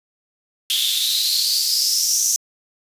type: noise with high-pass filter sweep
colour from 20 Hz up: white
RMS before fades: -19 dBFS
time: 0.7-2.36 s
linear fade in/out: 0 ms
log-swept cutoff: 3300 to 6200 Hz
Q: 8.2
effects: resampled to 32000 Hz